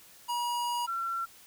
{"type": "tone pair in turn", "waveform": ["square", "sine"], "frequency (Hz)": [960, 1357.6], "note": ["B5", "F6"], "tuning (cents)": [-49, -49], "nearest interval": "tritone", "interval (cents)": 600, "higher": "second", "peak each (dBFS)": [-30, -30], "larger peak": "neither", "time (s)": [[0.28, 0.87], [0.87, 1.26]], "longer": "first", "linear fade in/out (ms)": 20, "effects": ["white hiss -55 dBFS RMS until 1.46 s"]}